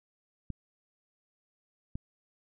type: clicks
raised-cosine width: 5 ms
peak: -24 dBFS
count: 2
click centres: 0.503 / 1.955 s
effects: none